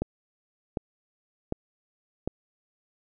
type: click train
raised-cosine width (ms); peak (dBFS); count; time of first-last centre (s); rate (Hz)
2; -14; 4; 0.02-2.276; 1.33
effects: none